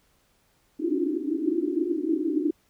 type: band-pass noise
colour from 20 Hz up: white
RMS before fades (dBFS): -26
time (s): 0.79-2.51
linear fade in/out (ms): 10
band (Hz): 280 to 360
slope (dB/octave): 96
effects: pink hiss -66 dBFS RMS until 2.69 s